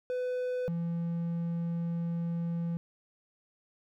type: tone pair in turn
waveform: triangle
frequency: 501 / 169.13 Hz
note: B4 / E3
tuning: +25 / +45 cents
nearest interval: octave + perfect fifth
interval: 1880 cents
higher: first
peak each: -28 / -28 dBFS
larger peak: neither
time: 0.1-0.68 / 0.68-2.77 s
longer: second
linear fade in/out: 0 ms
effects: none